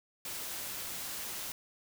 white noise, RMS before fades -40 dBFS, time 0.25-1.52 s, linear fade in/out 2 ms, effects none

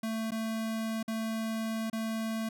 square tone with dropouts, 222.7 Hz, A3, 21 cents sharp, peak -32 dBFS, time 0.03-2.49 s, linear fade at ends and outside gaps 5 ms, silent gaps 0.308-0.318 / 1.029-1.079 / 1.9-1.929 s, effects none

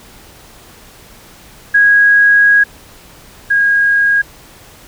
sine tone pair in turn, 1650 / 1635.8 Hz, G#6 / G#6, -12 / -27 cents, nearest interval unison, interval 15 cents, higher first, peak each -5 / -8 dBFS, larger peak first, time 1.74-2.64 / 3.5-4.22 s, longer first, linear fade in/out 10 ms, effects pink hiss -40 dBFS RMS until 4.87 s

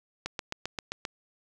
click train, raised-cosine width 0.2 ms, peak -15 dBFS, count 7, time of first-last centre 0.26-1.052 s, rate 7.58 Hz, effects none

